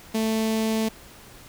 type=tone with notch filter; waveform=sawtooth; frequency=220.9 Hz; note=A3; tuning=7 cents sharp; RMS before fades=-24 dBFS; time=0.14-0.89 s; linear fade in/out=10 ms; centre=1400 Hz; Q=1.3; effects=pink hiss -47 dBFS RMS until 1.48 s